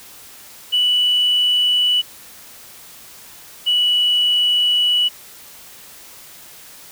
sine tone pair in turn, 2960 / 2946 Hz, F#7 / F#7, 0 / -8 cents, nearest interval unison, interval 8 cents, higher first, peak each -12 / -12 dBFS, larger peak neither, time 0.72-2.02 / 3.66-5.09 s, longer second, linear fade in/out 20 ms, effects tanh soft clip ceiling -9 dBFS + white hiss -41 dBFS RMS until 6.91 s

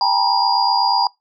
sine tone cluster, 797 / 904 / 972 / 4840 Hz, G5 / A5 / B5 / D#8, +28 / +47 / -28 / -49 cents, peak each -19 dBFS, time 0.01-1.07 s, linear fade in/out 2 ms, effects noise-tail reverb RT60 0.2 s tail -26 dB re dry

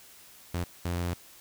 sawtooth tone bursts at uneven times, 87.31 Hz, F2, in tune, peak -25 dBFS, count 2, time 0.54-0.64 / 0.85-1.14 s, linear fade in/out 5 ms, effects white hiss -53 dBFS RMS until 1.4 s

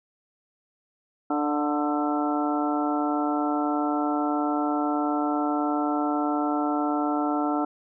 harmonic tone with a mistuned harmonic, 148.2 Hz, D3, 16 cents sharp, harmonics 2 / 3 / 4 / 5 / 6 / 7 / 8 / 9, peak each -25 / -36 / -34 / -29 / -33 / -39 / -43 / -32 dBFS, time 1.3-7.65 s, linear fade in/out 5 ms, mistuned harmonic 5, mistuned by -18 cents, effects none

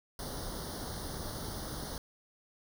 pink noise with comb filter, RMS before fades -40 dBFS, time 0.19-1.98 s, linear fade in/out 2 ms, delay 0.2 ms, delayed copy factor +1, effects none

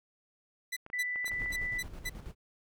sawtooth tone bursts, 1993 Hz, B6, 15 cents sharp, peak -30 dBFS, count 6, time 0.72-2.096 s, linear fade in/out 10 ms, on 46 ms, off 220 ms
clicks, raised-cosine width 0.5 ms, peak -32 dBFS, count 8, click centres 0.864 / 0.901 / 1.159 / 1.245 / 1.28 / 1.317 / 1.419 / 1.46 s
sine tone, 1984 Hz, B6, 7 cents sharp, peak -32 dBFS, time 0.93-1.8 s, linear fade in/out 5 ms
brown noise with tremolo, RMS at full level -42 dBFS, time 1.29-2.35 s, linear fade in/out 50 ms, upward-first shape square, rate 9.3 Hz, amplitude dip 50%
effects none

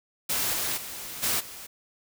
white noise with level steps, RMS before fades -27 / -29 / -38 / -26 / -42 dBFS, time 0.29-1.67 s, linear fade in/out 10 ms, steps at 0.52 / 0.76 / 1.22 / 1.39 s, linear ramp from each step 20 ms, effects none

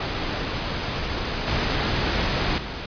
pink noise with level steps, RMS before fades -27 / -23 / -32 dBFS, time 0-2.86 s, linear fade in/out 5 ms, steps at 1.47 / 2.58 s, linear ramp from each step 2 ms, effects resampled to 11025 Hz

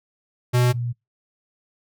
square / sine tone pair in turn, 123.47 / 120.02 Hz, B2 / B2, 0 / -49 cents, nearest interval unison, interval 49 cents, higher first, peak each -16 / -23 dBFS, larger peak first, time 0.53-0.73 / 0.73-0.93 s, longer neither, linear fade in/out 20 ms, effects noise-tail reverb RT60 0.2 s tail -26 dB re dry

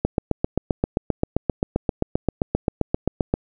click train, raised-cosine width 2 ms, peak -5 dBFS, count 26, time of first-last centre 0.05-3.339 s, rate 7.6 Hz, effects none

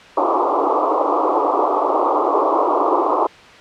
white band-pass noise, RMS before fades -17 dBFS, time 0.17-3.27 s, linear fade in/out 5 ms, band 290 to 1200 Hz, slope 96 dB/octave, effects white hiss -41 dBFS RMS until 3.6 s + low-pass 3000 Hz 12 dB/octave

